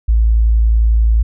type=tone; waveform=sine; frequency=55.6 Hz; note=A1; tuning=19 cents sharp; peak=-8 dBFS; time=0.08-1.23 s; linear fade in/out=10 ms; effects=none